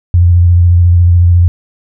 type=tone with vibrato; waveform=sine; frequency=87.31 Hz; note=F2; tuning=in tune; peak=-3 dBFS; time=0.14-1.48 s; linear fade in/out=0 ms; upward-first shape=triangle; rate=14 Hz; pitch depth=39 cents each way; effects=none